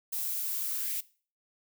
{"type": "noise with high-pass filter sweep", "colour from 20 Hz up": "violet", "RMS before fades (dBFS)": -33, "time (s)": [0.12, 1.01], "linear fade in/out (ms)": 10, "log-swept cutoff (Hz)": [230, 2500], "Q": 2.5, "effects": ["noise-tail reverb RT60 0.4 s tail -20 dB re dry"]}